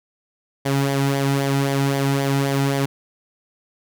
sawtooth tone with flanger, 138.2 Hz, C#3, 5 cents flat, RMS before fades -20 dBFS, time 0.65-2.86 s, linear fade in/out 10 ms, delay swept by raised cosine 0.74 to 1.84 ms, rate 3.8 Hz, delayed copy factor -0.55, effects none

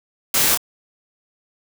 white noise with echo, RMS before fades -18 dBFS, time 0.34-0.55 s, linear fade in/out 2 ms, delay 25 ms, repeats 1, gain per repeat -4 dB, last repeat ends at 0.575 s, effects none

